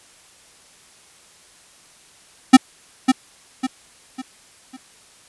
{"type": "tone with echo", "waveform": "square", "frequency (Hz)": 260.1, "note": "C4", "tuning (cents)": -10, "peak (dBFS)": -3, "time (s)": [2.53, 2.57], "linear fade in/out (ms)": 10, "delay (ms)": 550, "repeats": 4, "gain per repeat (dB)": -8, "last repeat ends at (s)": 4.77, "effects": ["white hiss -50 dBFS RMS until 5.28 s", "resampled to 24000 Hz"]}